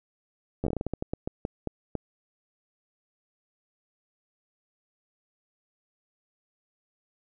slowing click train, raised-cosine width 2 ms, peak -16 dBFS, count 16, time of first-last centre 0.64-1.953 s, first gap 11 ms, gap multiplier 1.26, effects none

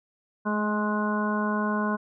harmonic tone with a mistuned harmonic, 210.1 Hz, G#3, 20 cents sharp, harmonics 1 / 2 / 3 / 4 / 5 / 6 / 7, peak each -26 / -34 / -34 / -38 / -30 / -44 / -33 dBFS, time 0.45-1.97 s, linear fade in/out 20 ms, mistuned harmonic 1, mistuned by +16 cents, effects none

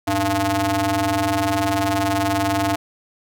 sawtooth ring-modulated tone, 193.5 Hz, G3, 22 cents flat, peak -11 dBFS, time 0.07-2.76 s, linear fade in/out 10 ms, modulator 494 Hz, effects none

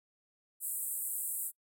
pink band-pass noise, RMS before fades -37 dBFS, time 0.6-1.52 s, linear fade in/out 50 ms, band 7900 to 16000 Hz, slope 96 dB/octave, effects noise-tail reverb RT60 0.1 s tail -25 dB re dry

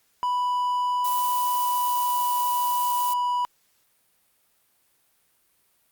triangle tone with pitch glide, 987.8 to 981.5 Hz, B5 to B5, 0 to -11 cents, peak -20 dBFS, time 0.23-3.45 s, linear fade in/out 0 ms, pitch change -11 cents, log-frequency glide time 1.29-2.27 s
violet noise, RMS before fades -31 dBFS, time 1.04-3.14 s, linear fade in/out 10 ms
effects white hiss -66 dBFS RMS until 5.91 s + Opus 48 kbps

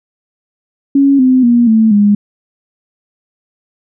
sine tone with pitch steps, 277.2 / 257.1 / 238.5 / 221.3 / 205.3 Hz, C#4 / C4 / A#3 / A3 / G#3, 0 / -30 / +40 / +10 / -20 cents, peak -5 dBFS, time 0.95-2.15 s, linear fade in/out 5 ms, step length 240 ms, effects none

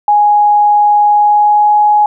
sine tone with pitch glide, 830.6 to 837.3 Hz, G#5 to G#5, 0 to +14 cents, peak -5 dBFS, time 0.08-2.06 s, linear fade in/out 2 ms, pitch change +14 cents, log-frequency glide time 1.08-1.75 s, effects none

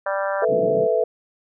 harmonic tone, 196 Hz, G3, in tune, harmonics 3 / 4 / 5 / 6 / 7 / 8 / 9, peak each -23 / -30 / -30 / -32 / -32 / -31 / -37 dBFS, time 0.06-0.45 s, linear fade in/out 5 ms
sine chord, A suspended second, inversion none, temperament equal, 440 / 493.9 / 659.3 Hz, A4 / B4 / E5, 0 / 0 / 0 cents, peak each -21 dBFS, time 0.42-1.04 s, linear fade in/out 5 ms
pink band-pass noise, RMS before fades -28 dBFS, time 0.47-0.88 s, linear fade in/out 50 ms, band 130 to 600 Hz, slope 48 dB/octave
effects none

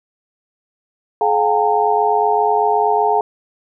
sine tone cluster, 425.5 / 716 / 804 / 909 Hz, G#4 / F5 / G5 / A#5, +42 / +43 / +44 / -44 cents, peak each -18 dBFS, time 1.21-3.21 s, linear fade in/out 2 ms, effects none

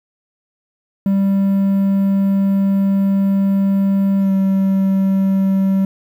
triangle tone with pitch glide, 196 to 192.97 Hz, G3 to G3, 0 to -27 cents, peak -10 dBFS, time 1.06-5.85 s, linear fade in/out 2 ms, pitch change -27 cents, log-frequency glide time 4.19-4.32 s, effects 8-bit

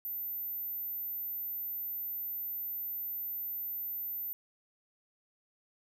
sine tone, 14180 Hz, A9, 12 cents sharp, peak -35 dBFS, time 0.05-4.33 s, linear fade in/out 0 ms, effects none

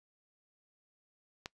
click, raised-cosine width 0.2 ms, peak -22 dBFS, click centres 1.459 s, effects noise-tail reverb RT60 0.1 s tail -22 dB re dry + resampled to 22050 Hz

